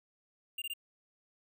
square tone bursts, 2800 Hz, F7, 4 cents sharp, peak -37 dBFS, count 3, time 0.58-0.737 s, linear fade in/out 5 ms, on 39 ms, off 20 ms, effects none

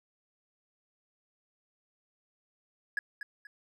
triangle tone with echo, 1679 Hz, G#6, 18 cents sharp, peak -25 dBFS, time 2.97-2.99 s, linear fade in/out 2 ms, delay 240 ms, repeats 2, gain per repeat -10 dB, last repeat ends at 3.47 s, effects tanh soft clip ceiling -24 dBFS

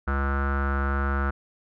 square tone with low-pass filter, 69.3 Hz, C#2, in tune, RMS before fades -25 dBFS, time 0.07-1.31 s, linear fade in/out 10 ms, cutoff 1400 Hz, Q 8.6, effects none

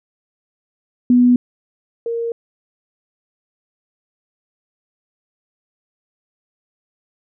sine tone pair in turn, 246.1 / 464.6 Hz, B3 / A#4, -6 / -6 cents, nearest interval major seventh, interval 1100 cents, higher second, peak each -8 / -19 dBFS, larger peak first, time 1.1-1.36 / 2.06-2.32 s, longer neither, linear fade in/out 2 ms, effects none

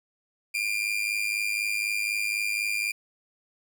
40% pulse tone with amplitude modulation, 2398 Hz, D7, 36 cents sharp, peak -22 dBFS, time 0.54-2.92 s, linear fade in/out 10 ms, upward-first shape sine, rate 104 Hz, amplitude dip 70%, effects none

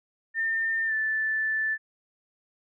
sine tone with pitch glide, 1806 to 1756.6 Hz, A6 to A6, +45 to -3 cents, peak -24 dBFS, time 0.34-1.78 s, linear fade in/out 50 ms, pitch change -48 cents, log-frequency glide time 0.86-0.93 s, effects none

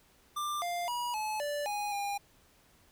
square tone with pitch steps, 1187 / 699 / 966 / 859 / 584 / 826 / 808 Hz, D6 / F5 / B5 / A5 / D5 / G#5 / G#5, +18 / +1 / -39 / -42 / -10 / -10 / -48 cents, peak -33 dBFS, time 0.36-2.18 s, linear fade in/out 10 ms, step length 260 ms, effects pink hiss -64 dBFS RMS until 2.91 s

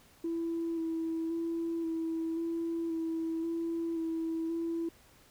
sine tone with vibrato, 329.6 Hz, E4, in tune, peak -30 dBFS, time 0.24-4.89 s, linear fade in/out 5 ms, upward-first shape square, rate 0.94 Hz, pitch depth 17 cents each way, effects tanh soft clip ceiling -27 dBFS + pink hiss -61 dBFS RMS until 5.3 s

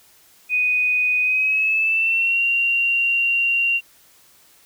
sine tone with pitch glide, 2489 to 2762 Hz, D#7 to F7, 0 to -20 cents, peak -16 dBFS, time 0.49-3.81 s, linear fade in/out 50 ms, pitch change +180 cents, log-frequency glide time 1.21-2.43 s, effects white hiss -53 dBFS RMS until 4.65 s

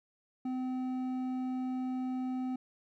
triangle tone with hard clipping, 256.1 Hz, C4, 37 cents flat, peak -34 dBFS, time 0.45-2.56 s, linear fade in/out 5 ms, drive 10 dB, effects none

